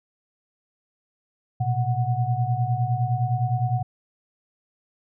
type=tone cluster; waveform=sine; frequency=116.5 / 126.3 / 738 Hz; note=A#2 / B2 / F#5; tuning=-1 / +39 / -5 cents; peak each=-24 / -24 / -28 dBFS; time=1.6-3.83 s; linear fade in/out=10 ms; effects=none